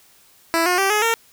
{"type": "tone with pitch steps", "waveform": "10% pulse", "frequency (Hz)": [331.1, 359, 389.2, 422, 457.6], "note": ["E4", "F4", "G4", "G#4", "A#4"], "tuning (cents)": [8, 48, -12, 28, -32], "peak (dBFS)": -8, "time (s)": [0.54, 1.14], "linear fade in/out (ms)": 0, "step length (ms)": 120, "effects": ["white hiss -53 dBFS RMS until 1.32 s"]}